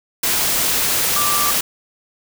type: tone in noise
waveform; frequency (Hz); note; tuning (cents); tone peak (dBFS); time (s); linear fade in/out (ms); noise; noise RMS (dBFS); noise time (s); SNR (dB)
sine; 1174.7; D6; 0; -20; 1.16-1.51; 5; white; -18; 0.23-1.61; -5
effects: none